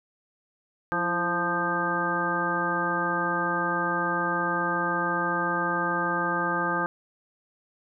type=harmonic tone with a mistuned harmonic; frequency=174.61 Hz; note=F3; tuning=in tune; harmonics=1 / 2 / 3 / 4 / 5 / 6 / 7 / 9; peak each=-34 / -33 / -34 / -38 / -31 / -39 / -29 / -29 dBFS; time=0.92-6.86 s; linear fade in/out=0 ms; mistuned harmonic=2; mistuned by=-62 cents; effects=none